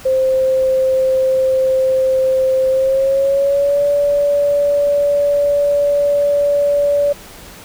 sine tone with pitch glide, 524 to 574.7 Hz, C5 to D5, +2 to -38 cents, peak -11 dBFS, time 0.05-7.13 s, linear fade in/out 10 ms, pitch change +160 cents, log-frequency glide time 2.68-3.84 s, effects pink hiss -37 dBFS RMS until 7.64 s

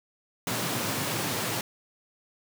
pink high-pass noise, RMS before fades -30 dBFS, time 0.47-1.61 s, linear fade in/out 2 ms, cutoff 100 Hz, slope 96 dB/octave, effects none

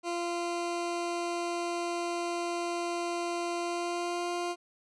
20% pulse tone with pitch glide, 345.1 to 349.7 Hz, F4 to F4, -21 to +2 cents, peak -26 dBFS, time 0.03-4.56 s, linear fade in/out 50 ms, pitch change +23 cents, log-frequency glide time 3.59-4.29 s, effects resampled to 22050 Hz

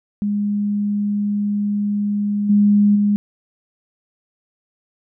sine tone with level steps, 205.4 Hz, G#3, 19 cents flat, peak -17 / -10 / -13 dBFS, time 0.22-3.16 s, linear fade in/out 0 ms, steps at 2.49 / 2.95 s, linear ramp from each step 10 ms, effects none

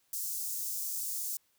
white high-pass noise, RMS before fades -36 dBFS, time 0.13-1.37 s, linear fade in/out 2 ms, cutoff 5900 Hz, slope 24 dB/octave, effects white hiss -72 dBFS RMS until 1.58 s

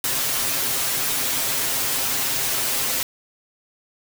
white noise with comb filter, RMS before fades -23 dBFS, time 0.04-3.03 s, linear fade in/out 2 ms, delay 7.5 ms, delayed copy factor +0.95, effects none

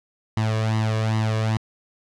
sawtooth tone with flanger, 110 Hz, A2, in tune, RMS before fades -22 dBFS, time 0.37-1.57 s, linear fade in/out 0 ms, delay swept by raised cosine 1 to 1.79 ms, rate 2.5 Hz, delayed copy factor +0.75, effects low-pass 6000 Hz 12 dB/octave

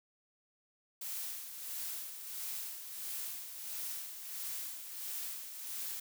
blue noise with tremolo, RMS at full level -40 dBFS, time 1.01-6 s, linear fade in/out 5 ms, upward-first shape sine, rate 1.5 Hz, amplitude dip 55%, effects none

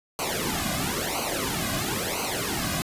pink noise with flanger, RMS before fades -28 dBFS, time 0.19-2.82 s, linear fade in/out 0 ms, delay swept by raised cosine 0.56 to 2.26 ms, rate 0.99 Hz, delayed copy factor -0.9, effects resampled to 32000 Hz

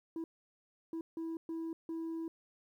sine tone bursts at uneven times, 327.5 Hz, E4, 11 cents flat, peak -34 dBFS, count 5, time 0.16-0.24 / 0.93-1.01 / 1.17-1.37 / 1.49-1.73 / 1.89-2.28 s, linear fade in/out 2 ms, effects tanh soft clip ceiling -36 dBFS + 12-bit

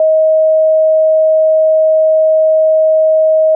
sine tone, 631 Hz, D#5, 24 cents sharp, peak -6 dBFS, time 0-3.55 s, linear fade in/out 2 ms, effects none

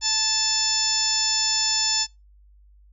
harmonic tone with a mistuned harmonic, 880 Hz, A5, in tune, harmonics 1 / 2 / 3 / 4 / 5 / 6 / 7 / 8, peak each -34 / -35 / -35 / -30 / -31 / -23 / -33 / -26 dBFS, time 0.01-2.07 s, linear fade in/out 50 ms, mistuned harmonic 2, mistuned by -18 cents, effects noise-tail reverb RT60 0.2 s tail -22 dB re dry + added 50 Hz sine -50 dBFS peak until 2.92 s

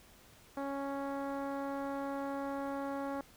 10% pulse tone with low-pass filter, 277.2 Hz, C#4, in tune, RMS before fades -38 dBFS, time 0.57-3.21 s, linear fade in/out 2 ms, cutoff 1000 Hz, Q 0.59, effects pink hiss -60 dBFS RMS until 3.36 s

